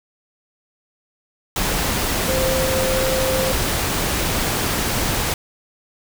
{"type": "tone in noise", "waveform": "sine", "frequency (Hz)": 523.3, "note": "C5", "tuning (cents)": 0, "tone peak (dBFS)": -20, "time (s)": [2.28, 3.52], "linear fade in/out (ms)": 2, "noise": "pink", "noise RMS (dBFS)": -21, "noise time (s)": [1.56, 5.34], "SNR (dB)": -2, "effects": []}